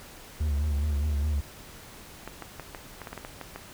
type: tone with vibrato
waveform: triangle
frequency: 73.42 Hz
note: D2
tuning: in tune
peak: -22 dBFS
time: 0.4-1.41 s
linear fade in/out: 10 ms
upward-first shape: sine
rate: 4.8 Hz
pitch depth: 68 cents each way
type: clicks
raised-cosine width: 0.5 ms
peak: -22 dBFS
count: 11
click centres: 2.276 / 2.423 / 2.597 / 2.748 / 3.017 / 3.072 / 3.13 / 3.177 / 3.249 / 3.413 / 3.56 s
effects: pink hiss -47 dBFS RMS until 3.73 s